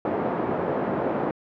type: band-pass noise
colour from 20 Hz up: white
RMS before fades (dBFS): -26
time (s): 0.05-1.31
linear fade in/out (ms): 2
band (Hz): 190 to 580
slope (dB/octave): 12
effects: low-pass 2000 Hz 12 dB/octave